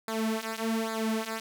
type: tone with flanger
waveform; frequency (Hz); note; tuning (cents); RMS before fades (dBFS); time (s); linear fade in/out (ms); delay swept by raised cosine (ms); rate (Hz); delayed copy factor
sawtooth; 222.8; A3; +22; -31; 0.08-1.4; 2; 0.34 to 4.84; 1.2; -0.85
effects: none